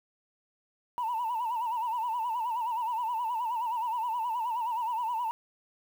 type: tone with vibrato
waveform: sine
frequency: 932.3 Hz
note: A#5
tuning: in tune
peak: -27 dBFS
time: 0.98-5.31 s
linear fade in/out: 0 ms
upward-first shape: sine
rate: 9.5 Hz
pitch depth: 110 cents each way
effects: tanh soft clip ceiling -25 dBFS + 9-bit